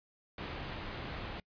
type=low-pass noise; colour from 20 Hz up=pink; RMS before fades=-42 dBFS; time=0.38-1.4 s; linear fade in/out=2 ms; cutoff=3900 Hz; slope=24 dB/octave; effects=noise-tail reverb RT60 0.1 s tail -26 dB re dry + resampled to 11025 Hz